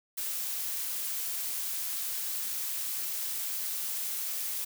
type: noise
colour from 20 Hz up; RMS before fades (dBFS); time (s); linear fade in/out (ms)
blue; -34; 0.17-4.65; 10
effects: none